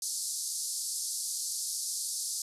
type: band-pass noise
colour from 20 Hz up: white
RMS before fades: -35 dBFS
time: 0.02-2.42 s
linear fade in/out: 2 ms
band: 4400 to 11000 Hz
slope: 48 dB/octave
effects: resampled to 32000 Hz